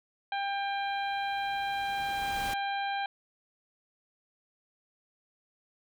harmonic tone, 796 Hz, G5, 26 cents sharp, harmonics 1 / 2 / 3 / 4 / 5, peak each -31 / -37 / -41 / -43 / -45 dBFS, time 0.32-3.06 s, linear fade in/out 2 ms
pink noise with exponential growth, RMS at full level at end -38 dBFS, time 0.33-2.54 s, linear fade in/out 5 ms, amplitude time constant 480 ms
effects none

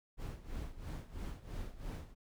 brown noise with tremolo, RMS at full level -40 dBFS, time 0.17-2.15 s, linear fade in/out 50 ms, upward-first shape sine, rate 3 Hz, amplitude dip 80%, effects none

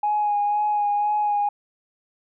sine tone with vibrato, 830.6 Hz, G#5, in tune, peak -18 dBFS, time 0.03-1.49 s, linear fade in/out 5 ms, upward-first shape sine, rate 2 Hz, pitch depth 21 cents each way, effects tanh soft clip ceiling -14 dBFS

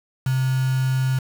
sine tone with quantisation, 130.81 Hz, C3, in tune, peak -18 dBFS, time 0.26-1.19 s, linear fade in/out 5 ms, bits 5, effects none

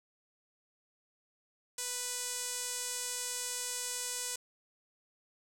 sawtooth tone with band-pass filter, 493.9 Hz, B4, in tune, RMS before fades -38 dBFS, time 1.78-4.36 s, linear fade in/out 5 ms, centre 8000 Hz, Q 2, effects 10-bit

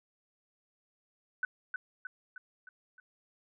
sine tone with echo, 1500 Hz, F#6, 23 cents sharp, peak -28 dBFS, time 1.43-1.45 s, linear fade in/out 2 ms, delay 310 ms, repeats 5, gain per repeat -5 dB, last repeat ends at 3 s, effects none

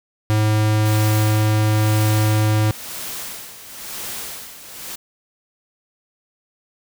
square tone, 107.4 Hz, A2, 41 cents flat, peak -15 dBFS, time 0.3-2.71 s, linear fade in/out 0 ms
white noise with tremolo, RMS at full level -29 dBFS, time 0.85-4.96 s, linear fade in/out 10 ms, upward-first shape sine, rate 1 Hz, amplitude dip 70%
effects none

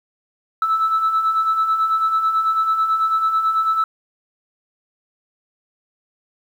sine beating tone pair, 1305 / 1314.1 Hz, E6 / E6, -18 / -6 cents, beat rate 9.1 Hz, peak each -23 / -15 dBFS, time 0.62-3.84 s, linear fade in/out 2 ms, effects tanh soft clip ceiling -11 dBFS + 8-bit

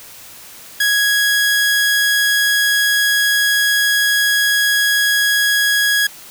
sawtooth tone, 1661.2 Hz, G#6, in tune, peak -9 dBFS, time 0.8-6.07 s, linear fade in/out 5 ms, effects white hiss -38 dBFS RMS until 6.3 s

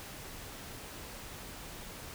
silence, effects pink hiss -46 dBFS RMS until 2.14 s

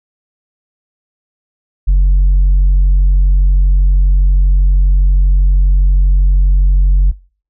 sine tone, 46.25 Hz, F#1, in tune, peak -3 dBFS, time 1.87-7.12 s, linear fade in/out 20 ms, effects noise-tail reverb RT60 0.4 s tail -23 dB re dry + tanh soft clip ceiling -5 dBFS

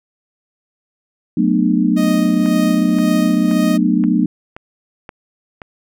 sine chord, B minor seventh, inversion second, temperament equal with one note detuned, 185 / 220 / 246.9 / 301.4 Hz, F#3 / A3 / B3 / D4, 0 / 0 / 0 / +45 cents, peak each -17 dBFS, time 1.37-4.26 s, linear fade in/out 5 ms
sawtooth tone with tremolo, 622.3 Hz, D#5, in tune, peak -17 dBFS, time 1.96-3.78 s, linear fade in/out 20 ms, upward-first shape sine, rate 1.9 Hz, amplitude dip 60%
click train, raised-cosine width 0.5 ms, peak -17 dBFS, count 7, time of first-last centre 2.46-5.618 s, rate 1.9 Hz
effects none

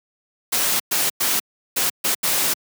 white noise bursts at uneven times, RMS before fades -20 dBFS, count 6, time 0.52-0.8 / 0.91-1.1 / 1.2-1.4 / 1.76-1.9 / 2.04-2.15 / 2.23-2.54 s, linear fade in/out 10 ms, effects high-pass 150 Hz 12 dB/octave

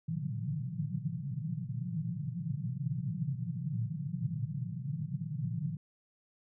white band-pass noise, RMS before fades -36 dBFS, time 0.08-5.77 s, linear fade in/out 2 ms, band 110 to 180 Hz, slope 96 dB/octave, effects none

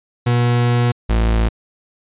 40% pulse tone pair in turn, 120.7 / 55.89 Hz, B2 / A1, -39 / +28 cents, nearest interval octave + minor second, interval 1333 cents, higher first, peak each -12 dBFS, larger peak neither, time 0.26-0.92 / 1.09-1.49 s, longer first, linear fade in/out 10 ms, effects resampled to 8000 Hz

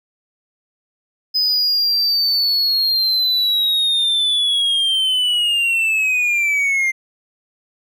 triangle linear sweep, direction down, 5040 to 2093 Hz, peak -13 dBFS, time 1.34-6.92 s, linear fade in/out 20 ms, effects none

